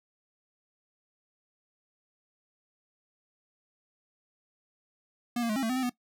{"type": "tone with pitch steps", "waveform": "square", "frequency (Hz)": [240.2, 232.3, 213, 269.9, 224.7, 254.6, 260.3, 246.2], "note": ["B3", "A#3", "G#3", "C#4", "A3", "C4", "C4", "B3"], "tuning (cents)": [-48, -6, 44, -46, 37, -47, -9, -5], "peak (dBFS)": -28, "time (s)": [5.36, 5.896], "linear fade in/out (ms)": 5, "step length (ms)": 67, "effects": ["noise-tail reverb RT60 0.1 s tail -18 dB re dry"]}